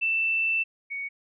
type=tone pair in turn; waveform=sine; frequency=2664 / 2231 Hz; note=E7 / C#7; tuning=+18 / +11 cents; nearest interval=minor third; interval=307 cents; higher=first; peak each=-22 / -30 dBFS; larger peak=first; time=0.01-0.64 / 0.9-1.09 s; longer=first; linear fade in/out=20 ms; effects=none